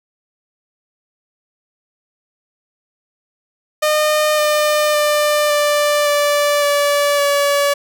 sawtooth tone with pitch steps, 609 / 602.4 / 595.8 / 589.3 / 582.8 / 576.5 / 570.2 Hz, D#5 / D5 / D5 / D5 / D5 / D5 / C#5, -37 / +44 / +25 / +6 / -13 / -32 / +49 cents, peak -9 dBFS, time 3.82-7.74 s, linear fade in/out 10 ms, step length 560 ms, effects none

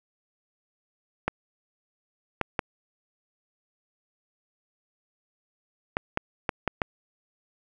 clicks, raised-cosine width 0.5 ms, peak -9 dBFS, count 8, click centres 1.28 / 2.413 / 2.592 / 5.969 / 6.174 / 6.492 / 6.677 / 6.818 s, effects none

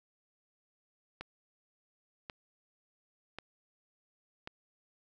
click train, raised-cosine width 0.3 ms, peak -25 dBFS, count 4, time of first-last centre 1.21-4.474 s, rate 0.919 Hz, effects none

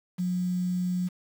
sine tone with quantisation, 180.3 Hz, F#3, 45 cents flat, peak -25 dBFS, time 0.18-1.09 s, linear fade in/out 20 ms, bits 8, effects none

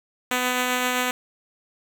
5% pulse tone with tremolo, 250.3 Hz, B3, 23 cents sharp, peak -9 dBFS, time 0.31-1.11 s, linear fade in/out 2 ms, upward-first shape triangle, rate 7.7 Hz, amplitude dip 25%, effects none

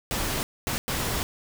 pink noise bursts at uneven times, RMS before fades -28 dBFS, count 3, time 0.11-0.43 / 0.67-0.78 / 0.88-1.23 s, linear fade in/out 0 ms, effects none

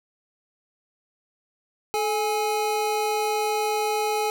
square tone pair together, 431.7 / 830.6 Hz, A4 / G#5, -33 / 0 cents, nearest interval major seventh, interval 1133 cents, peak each -26 dBFS, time 1.94-4.3 s, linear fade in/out 0 ms, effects none

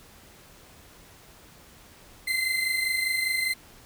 35% pulse tone pair together, 2047 / 2072 Hz, C7 / C7, -38 / -17 cents, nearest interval unison, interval 21 cents, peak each -29 / -24 dBFS, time 2.27-3.54 s, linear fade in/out 10 ms, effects pink hiss -52 dBFS RMS until 3.85 s

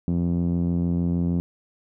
5% pulse tone with low-pass filter, 86.5 Hz, F2, 16 cents flat, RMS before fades -23 dBFS, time 0.08-1.4 s, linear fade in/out 0 ms, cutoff 200 Hz, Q 2.3, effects none

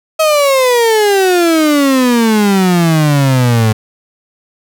35% pulse exponential sweep, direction down, 641 to 107.1 Hz, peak -6 dBFS, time 0.19-3.73 s, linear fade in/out 10 ms, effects none

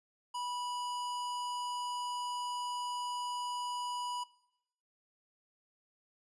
square tone, 980 Hz, B5, 14 cents flat, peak -37 dBFS, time 0.34-4.24 s, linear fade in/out 10 ms, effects noise-tail reverb RT60 0.8 s tail -19 dB re dry + resampled to 24000 Hz

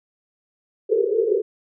pink band-pass noise, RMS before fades -20 dBFS, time 0.89-1.42 s, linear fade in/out 10 ms, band 390 to 470 Hz, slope 96 dB/octave, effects none

